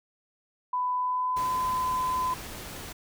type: tone with pitch glide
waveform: sine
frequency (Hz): 998 to 1015.4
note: B5 to B5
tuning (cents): +18 to +48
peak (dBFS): -25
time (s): 0.73-2.34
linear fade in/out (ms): 5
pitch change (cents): +30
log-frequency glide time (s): 0.94-1.59
type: noise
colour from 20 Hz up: pink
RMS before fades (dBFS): -40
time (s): 1.36-2.93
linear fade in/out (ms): 10
effects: none